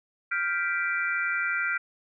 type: chord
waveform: sine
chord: G dominant seventh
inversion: third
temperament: equal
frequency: 1396.9 / 1568 / 1975.5 / 2349 Hz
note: F6 / G6 / B6 / D7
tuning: 0 / 0 / 0 / 0 cents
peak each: -28 / -32 / -32 / -32 dBFS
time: 0.31-1.78 s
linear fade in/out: 10 ms
effects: none